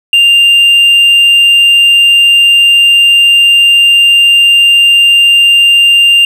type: tone with hard clipping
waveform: sine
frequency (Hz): 2794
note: F7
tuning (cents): 0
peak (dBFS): -3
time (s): 0.13-6.25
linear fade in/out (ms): 2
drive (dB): 2
effects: none